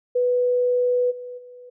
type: tone with level steps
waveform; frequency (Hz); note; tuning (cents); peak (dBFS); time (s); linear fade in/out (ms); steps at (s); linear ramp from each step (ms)
sine; 493.9; B4; 0; -17 / -32 / -40; 0.15-1.7; 10; 1.1 / 1.37; 20
effects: none